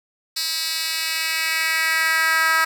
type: tone with high-pass filter sweep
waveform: 10% pulse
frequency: 322.4 Hz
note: E4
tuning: 38 cents flat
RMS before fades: -21 dBFS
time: 0.36-2.65 s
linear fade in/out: 10 ms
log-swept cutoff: 4100 to 1400 Hz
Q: 2.1
effects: none